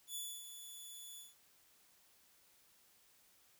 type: tone with ADSR envelope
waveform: 10% pulse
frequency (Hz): 3447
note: A7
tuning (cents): -36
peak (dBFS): -33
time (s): 0.07-1.35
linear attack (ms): 85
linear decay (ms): 270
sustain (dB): -9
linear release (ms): 170
effects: white hiss -69 dBFS RMS until 3.59 s